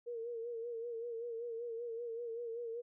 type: tone with vibrato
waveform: sine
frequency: 466.2 Hz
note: A#4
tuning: in tune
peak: -39 dBFS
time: 0.06-2.82 s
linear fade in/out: 20 ms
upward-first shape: sine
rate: 5.2 Hz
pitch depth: 58 cents each way
effects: none